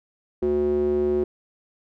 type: tone with band-pass filter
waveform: square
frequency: 73.4 Hz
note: D2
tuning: in tune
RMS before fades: -22 dBFS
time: 0.42-1.24 s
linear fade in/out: 5 ms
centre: 360 Hz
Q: 5.5
effects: none